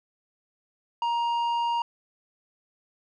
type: tone with tanh clipping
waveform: sine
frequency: 940 Hz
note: A#5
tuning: 14 cents sharp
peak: -25 dBFS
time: 1.02-1.82 s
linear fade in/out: 2 ms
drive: 8 dB
effects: none